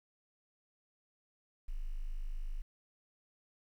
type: tone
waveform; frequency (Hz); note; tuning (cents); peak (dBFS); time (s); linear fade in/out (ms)
sine; 25.96; G#0; 0; -35; 1.68-2.62; 10
effects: 11-bit